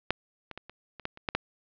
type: clicks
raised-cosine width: 0.3 ms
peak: -8 / -23 / -23 / -28 / -27 / -15 / -30 / -12 / -9 dBFS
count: 9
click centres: 0.106 / 0.513 / 0.576 / 0.696 / 0.997 / 1.054 / 1.174 / 1.288 / 1.35 s
effects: low-pass 4000 Hz 12 dB/octave